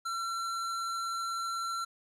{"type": "tone", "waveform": "square", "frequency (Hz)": 1356, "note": "E6", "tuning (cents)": 49, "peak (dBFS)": -33, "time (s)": [0.05, 1.85], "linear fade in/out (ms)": 10, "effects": ["low-pass 10000 Hz 12 dB/octave", "11-bit"]}